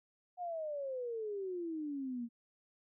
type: exponential sweep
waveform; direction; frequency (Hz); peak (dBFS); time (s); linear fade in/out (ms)
sine; down; 731 to 229.6; -37; 0.37-2.29; 50
effects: none